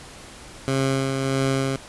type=tone with tremolo; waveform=15% pulse; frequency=134.7 Hz; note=C#3; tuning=49 cents flat; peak=-13 dBFS; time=0.68-1.76 s; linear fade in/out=0 ms; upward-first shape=sine; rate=1.6 Hz; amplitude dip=35%; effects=pink hiss -42 dBFS RMS until 1.88 s + resampled to 24000 Hz